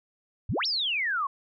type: exponential two-way sweep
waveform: sine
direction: up then down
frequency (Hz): 73.42 to 5588 to 1059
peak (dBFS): -25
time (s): 0.49-1.27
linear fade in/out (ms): 5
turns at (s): 0.66
effects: none